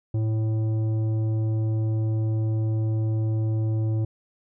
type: tone with tanh clipping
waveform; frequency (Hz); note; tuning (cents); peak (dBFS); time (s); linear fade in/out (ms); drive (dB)
triangle; 110; A2; 0; -23; 0.14-4.05; 5; 14
effects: none